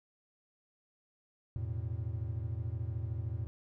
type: chord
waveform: triangle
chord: E suspended fourth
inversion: none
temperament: equal with one note detuned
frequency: 84.38 / 110 / 123.47 Hz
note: E2 / A2 / B2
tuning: +41 / 0 / 0 cents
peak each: -37 / -35 / -40 dBFS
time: 1.56-3.47 s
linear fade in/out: 0 ms
effects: none